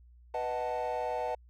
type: chord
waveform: triangle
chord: B dominant seventh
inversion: none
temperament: equal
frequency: 493.9 / 622.3 / 740 / 880 Hz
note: B4 / D#5 / F#5 / A5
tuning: 0 / 0 / 0 / 0 cents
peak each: -34 dBFS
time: 0.34-1.35 s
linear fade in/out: 5 ms
effects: tanh soft clip ceiling -23 dBFS + added 60 Hz sine -54 dBFS peak until 1.49 s